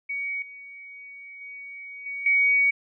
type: tone with level steps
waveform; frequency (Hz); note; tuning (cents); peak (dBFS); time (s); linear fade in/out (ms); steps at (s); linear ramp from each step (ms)
sine; 2249; C#7; +24; -27 / -40 / -37 / -30 / -17; 0.09-2.71; 10; 0.42 / 1.41 / 2.06 / 2.26; 2
effects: none